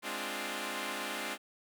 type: chord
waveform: 5% pulse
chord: D half-diminished seventh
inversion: second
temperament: equal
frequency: 207.7 / 261.6 / 293.7 / 349.2 Hz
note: Ab3 / C4 / D4 / F4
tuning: 0 / 0 / 0 / 0 cents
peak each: -30 dBFS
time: 0.02-1.38 s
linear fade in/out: 50 ms
effects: none